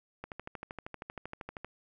click train, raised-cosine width 0.5 ms, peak -25 dBFS, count 19, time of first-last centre 0.24-1.646 s, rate 12.8 Hz, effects none

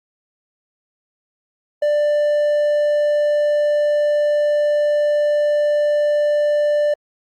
triangle tone, 591 Hz, D5, 11 cents sharp, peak -12 dBFS, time 1.82-6.94 s, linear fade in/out 5 ms, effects Opus 32 kbps

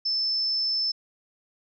sine tone, 5274 Hz, E8, in tune, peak -23 dBFS, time 0.05-0.92 s, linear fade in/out 10 ms, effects none

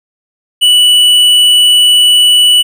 sine tone with tanh clipping, 2958 Hz, F#7, 1 cent flat, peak -5 dBFS, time 0.61-2.63 s, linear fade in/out 20 ms, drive 10 dB, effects none

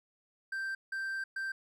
triangle tone bursts at uneven times, 1568 Hz, G6, in tune, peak -32 dBFS, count 3, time 0.52-0.75 / 0.92-1.24 / 1.36-1.52 s, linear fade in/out 5 ms, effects none

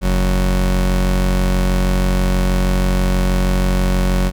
45% pulse tone pair together, 46.25 / 185 Hz, F#1 / F#3, 0 / 0 cents, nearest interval 2 octaves, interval 2400 cents, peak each -14 / -21 dBFS, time 0.01-4.32 s, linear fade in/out 50 ms, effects none

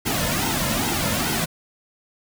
pink noise with flanger, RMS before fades -23 dBFS, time 0.05-1.46 s, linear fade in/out 20 ms, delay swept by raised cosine 1.7 to 2.61 ms, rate 2.4 Hz, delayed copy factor -0.75, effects none

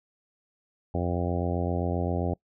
harmonic tone, 87.6 Hz, F2, 6 cents sharp, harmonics 1 / 2 / 3 / 4 / 5 / 6 / 7 / 8 / 9, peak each -29 / -32 / -34 / -35 / -36 / -37 / -37 / -38 / -39 dBFS, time 0.94-2.34 s, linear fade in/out 5 ms, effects noise-tail reverb RT60 0.1 s tail -24 dB re dry

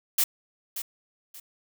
blue noise with echo, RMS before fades -22 dBFS, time 0.18-0.24 s, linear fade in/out 5 ms, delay 580 ms, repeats 2, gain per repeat -11 dB, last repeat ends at 1.4 s, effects none

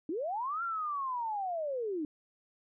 sine linear two-way sweep, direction up then down, 286.6 to 1396.9 to 286.6 Hz, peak -32 dBFS, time 0.09-2.05 s, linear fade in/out 2 ms, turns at 0.63 s, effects none

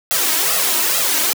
white noise with flanger, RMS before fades -17 dBFS, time 0.11-1.33 s, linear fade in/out 0 ms, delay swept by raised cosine 1.5 to 3.2 ms, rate 2.3 Hz, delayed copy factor +0.75, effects high-pass 200 Hz 12 dB/octave

